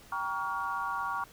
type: chord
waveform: sine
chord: G half-diminished seventh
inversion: none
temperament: just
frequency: 784 / 940.8 / 1128.9 / 1411.2 Hz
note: G5 / Bb5 / Db6 / F6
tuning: 0 / +16 / +31 / +18 cents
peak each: -40 / -36 / -34 / -37 dBFS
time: 0.12-1.24 s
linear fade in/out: 2 ms
effects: pink hiss -55 dBFS RMS until 1.32 s